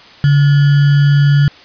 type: tone with sample-and-hold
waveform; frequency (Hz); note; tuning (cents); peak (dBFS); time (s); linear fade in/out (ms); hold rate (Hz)
sine; 142.8; D3; -48; -6; 0.24-1.48; 0; 1575
effects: white hiss -39 dBFS RMS until 1.64 s + resampled to 11025 Hz